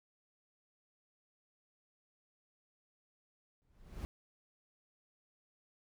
brown noise with exponential growth, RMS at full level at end -38 dBFS, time 3.62-4.05 s, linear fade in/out 0 ms, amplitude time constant 92 ms, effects none

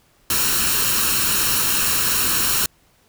white noise with comb filter, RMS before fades -19 dBFS, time 0.3-2.66 s, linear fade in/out 2 ms, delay 0.72 ms, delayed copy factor +0.6, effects pink hiss -58 dBFS RMS until 3.08 s

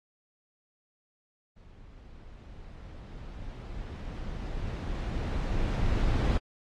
brown noise with level ramp, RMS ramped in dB -52 to -24 dBFS, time 1.56-6.38 s, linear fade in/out 10 ms, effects low-pass 5000 Hz 12 dB/octave + AAC 48 kbps

